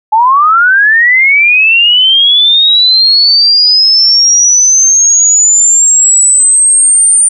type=linear sweep; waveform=sine; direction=up; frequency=844 to 9110 Hz; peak=-3 dBFS; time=0.12-7.29 s; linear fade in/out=10 ms; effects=none